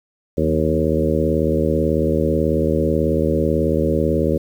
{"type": "harmonic tone with a mistuned harmonic", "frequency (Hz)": 78.2, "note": "D#2", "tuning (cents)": 9, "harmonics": [1, 2, 3, 4, 5, 6, 7], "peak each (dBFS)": [-23, -23, -23, -23, -23, -23, -23], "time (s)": [0.37, 4.38], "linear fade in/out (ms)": 10, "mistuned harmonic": 2, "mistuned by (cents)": 42, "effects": ["8-bit"]}